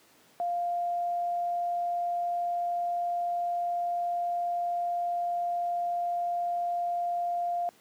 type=tone; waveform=sine; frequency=698.5 Hz; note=F5; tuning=in tune; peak=-27 dBFS; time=0.4-7.69 s; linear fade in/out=0 ms; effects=pink hiss -60 dBFS RMS until 7.8 s + high-pass 200 Hz 12 dB/octave